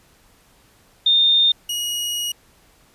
sine / sawtooth tone pair in turn, 3637 / 2893 Hz, A#7 / F#7, -43 / -40 cents, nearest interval major third, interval 397 cents, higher first, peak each -12 / -19 dBFS, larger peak first, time 1.06-1.52 / 1.69-2.32 s, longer second, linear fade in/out 5 ms, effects pink hiss -55 dBFS RMS until 2.94 s + resampled to 32000 Hz

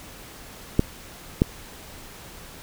clicks, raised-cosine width 3 ms, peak -3 dBFS, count 2, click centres 0.794 / 1.419 s, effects pink hiss -43 dBFS RMS until 2.62 s

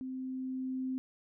sine tone with level ramp, 259.6 Hz, C4, 13 cents flat, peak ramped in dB -37 to -32 dBFS, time 0.01-0.98 s, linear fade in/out 0 ms, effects none

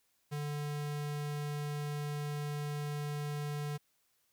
square tone, 147 Hz, D3, 2 cents sharp, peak -36 dBFS, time 0.31-3.78 s, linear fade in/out 20 ms, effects white hiss -75 dBFS RMS until 4.32 s

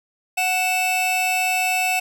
45% pulse tone pair together, 740 / 2637 Hz, F#5 / E7, 0 / 0 cents, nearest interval octave + minor seventh, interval 2200 cents, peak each -22 / -21 dBFS, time 0.37-2 s, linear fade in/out 10 ms, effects none

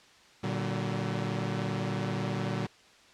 sawtooth chord, Bb augmented, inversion none, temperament equal with one note detuned, 116.54 / 146.83 / 189.65 Hz, Bb2 / D3 / F#3, 0 / 0 / +43 cents, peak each -30 / -31 / -30 dBFS, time 0.43-2.67 s, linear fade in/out 10 ms, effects white hiss -57 dBFS RMS until 3.13 s + low-pass 5000 Hz 12 dB/octave

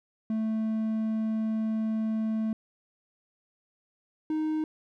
triangle tone pair in turn, 220 / 311.1 Hz, A3 / D#4, 0 / 0 cents, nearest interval tritone, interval 600 cents, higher second, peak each -24 dBFS, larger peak neither, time 0.3-2.53 / 4.3-4.64 s, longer first, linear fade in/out 2 ms, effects none

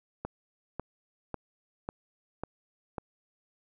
click train, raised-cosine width 1 ms, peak -20 dBFS, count 6, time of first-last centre 0.25-2.982 s, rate 1.83 Hz, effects none

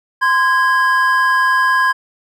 triangle tone pair together, 1036 / 1646 Hz, C6 / G#6, -17 / -16 cents, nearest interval minor sixth, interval 801 cents, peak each -12 dBFS, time 0.21-1.93 s, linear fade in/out 20 ms, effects none

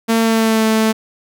sawtooth tone with pitch glide, 226.7 to 220.2 Hz, A#3 to A3, -48 to +2 cents, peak -8 dBFS, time 0.08-0.93 s, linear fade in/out 20 ms, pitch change -50 cents, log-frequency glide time 0.19-0.65 s, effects none

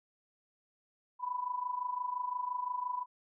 sine tone with amplitude modulation, 992 Hz, B5, 7 cents sharp, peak -30 dBFS, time 1.19-3.06 s, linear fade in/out 50 ms, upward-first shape sine, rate 25.8 Hz, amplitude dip 75%, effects none

